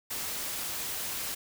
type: noise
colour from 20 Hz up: white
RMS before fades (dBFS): -35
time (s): 0.1-1.35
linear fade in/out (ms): 10
effects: none